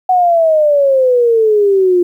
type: exponential sweep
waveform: sine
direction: down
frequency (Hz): 747 to 349.2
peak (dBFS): -7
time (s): 0.09-2.03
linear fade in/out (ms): 5
effects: 8-bit